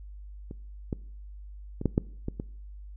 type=clicks; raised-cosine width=3 ms; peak=-26 / -17 / -20 / -10 / -9 / -18 / -20 dBFS; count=7; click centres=0.511 / 0.928 / 1.814 / 1.857 / 1.979 / 2.284 / 2.399 s; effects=noise-tail reverb RT60 0.6 s tail -22 dB re dry + added 50 Hz sine -41 dBFS peak until 2.96 s